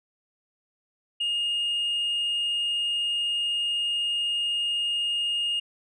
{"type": "tone", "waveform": "sine", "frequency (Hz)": 2844, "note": "F7", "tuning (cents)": 31, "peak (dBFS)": -22, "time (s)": [1.2, 5.6], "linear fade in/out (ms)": 10, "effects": ["tanh soft clip ceiling -22 dBFS"]}